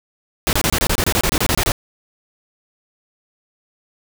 pink noise bursts, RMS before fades -17 dBFS, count 15, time 0.47-1.719 s, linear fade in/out 0 ms, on 59 ms, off 26 ms, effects none

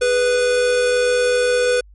square tone pair together, 411.5 / 493.9 Hz, G#4 / B4, -16 / 0 cents, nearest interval minor third, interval 316 cents, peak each -27 / -15 dBFS, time 0.01-1.81 s, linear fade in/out 10 ms, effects added 50 Hz sine -42 dBFS peak until 1.94 s + MP3 48 kbps

